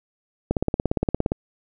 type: click train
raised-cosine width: 2 ms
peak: -7 dBFS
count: 15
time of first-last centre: 0.51-1.319 s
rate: 17.3 Hz
effects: none